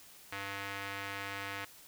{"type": "tone with band-pass filter", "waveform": "square", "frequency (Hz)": 99, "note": "G2", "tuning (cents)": 18, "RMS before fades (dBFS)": -41, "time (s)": [0.32, 1.65], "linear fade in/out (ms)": 5, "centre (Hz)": 2000, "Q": 1.4, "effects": ["white hiss -56 dBFS RMS until 1.87 s"]}